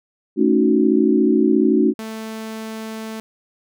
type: chord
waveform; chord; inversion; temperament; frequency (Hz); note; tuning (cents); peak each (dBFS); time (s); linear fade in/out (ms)
sine; D# half-diminished seventh; second; equal; 220 / 277.2 / 311.1 / 370; A3 / C#4 / D#4 / F#4; 0 / 0 / 0 / 0; -18; 0.36-1.94; 50
type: tone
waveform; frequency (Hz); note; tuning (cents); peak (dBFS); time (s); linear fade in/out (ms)
sawtooth; 220.8; A3; +6; -24; 1.99-3.2; 0
effects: none